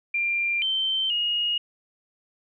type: tone with pitch steps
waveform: sine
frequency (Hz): 2383 / 3106 / 2871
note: D7 / G7 / F7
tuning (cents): +25 / -17 / +47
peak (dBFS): -22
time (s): 0.14-1.58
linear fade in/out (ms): 5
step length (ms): 480
effects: none